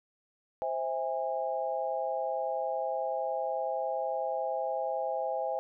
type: chord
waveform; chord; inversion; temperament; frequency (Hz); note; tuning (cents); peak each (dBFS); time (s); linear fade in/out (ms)
sine; C augmented; none; just; 523.3 / 654.1 / 817.6; C5 / E5 / G#5; 0 / -14 / -27; -34; 0.62-5.59; 0
effects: none